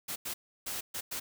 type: noise bursts at uneven times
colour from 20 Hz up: white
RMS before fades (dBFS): -37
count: 5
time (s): 0.08-0.16 / 0.25-0.34 / 0.66-0.81 / 0.94-1.01 / 1.11-1.2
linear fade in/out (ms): 10
effects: none